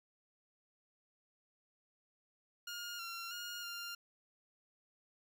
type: tone with pitch steps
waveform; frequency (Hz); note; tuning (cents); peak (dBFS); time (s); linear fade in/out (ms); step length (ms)
15% pulse; 1420 / 1369 / 1426 / 1397; F6 / F6 / F6 / F6; +28 / -35 / +36 / 0; -36; 2.67-3.95; 5; 320
effects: 13-bit